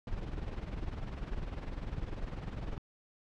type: noise with tremolo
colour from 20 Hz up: brown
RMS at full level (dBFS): -35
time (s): 0.07-2.78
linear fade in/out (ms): 2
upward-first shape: triangle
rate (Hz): 20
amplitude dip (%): 75
effects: low-pass 4000 Hz 12 dB/octave